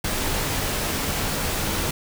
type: noise with comb filter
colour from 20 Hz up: pink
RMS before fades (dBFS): -25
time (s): 0.04-1.91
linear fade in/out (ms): 5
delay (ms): 17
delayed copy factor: -0.5
effects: none